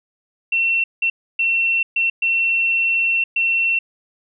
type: tone bursts at uneven times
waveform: sine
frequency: 2709 Hz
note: E7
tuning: 47 cents sharp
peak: -15 dBFS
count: 6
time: 0.52-0.84 / 1.02-1.1 / 1.39-1.83 / 1.96-2.1 / 2.22-3.24 / 3.36-3.79 s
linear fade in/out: 5 ms
effects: none